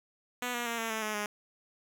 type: tone with pitch steps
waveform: 5% pulse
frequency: 246.5 / 239.6 / 232.9 / 226.4 / 220.1 / 214 / 208 Hz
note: B3 / A#3 / A#3 / A3 / A3 / A3 / G#3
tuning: -3 / +48 / -1 / +50 / +1 / -48 / +3 cents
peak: -21 dBFS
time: 0.42-1.26 s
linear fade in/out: 2 ms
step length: 120 ms
effects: none